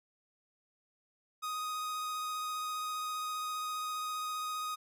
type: tone with vibrato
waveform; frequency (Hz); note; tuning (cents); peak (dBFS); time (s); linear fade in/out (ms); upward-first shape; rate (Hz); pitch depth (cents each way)
45% pulse; 1248; D#6; +5; -35; 1.42-4.76; 20; sine; 15; 10
effects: none